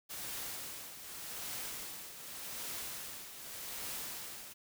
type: noise with tremolo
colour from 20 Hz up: white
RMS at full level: -41 dBFS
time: 0.09-4.54 s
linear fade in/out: 20 ms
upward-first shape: triangle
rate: 0.85 Hz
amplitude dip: 65%
effects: none